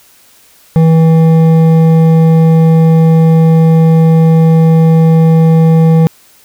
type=tone with hard clipping; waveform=sine; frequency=162.2 Hz; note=E3; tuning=28 cents flat; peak=-5 dBFS; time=0.76-6.07 s; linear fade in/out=0 ms; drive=9 dB; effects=white hiss -44 dBFS RMS until 6.44 s